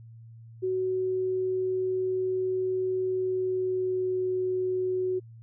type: tone with pitch glide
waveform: sine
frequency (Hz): 373 to 370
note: F#4 to F#4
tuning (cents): +14 to 0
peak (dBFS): -25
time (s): 0.62-5.2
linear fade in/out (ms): 20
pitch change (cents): -14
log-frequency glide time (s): 3.04-4.26
effects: added 114 Hz sine -45 dBFS peak until 5.42 s